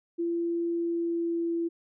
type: tone with pitch glide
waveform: sine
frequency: 339.7 to 336.4 Hz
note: F4 to E4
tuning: -48 to +35 cents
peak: -26 dBFS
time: 0.18-1.69 s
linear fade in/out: 20 ms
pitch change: -17 cents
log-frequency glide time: 0.68-1.54 s
effects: none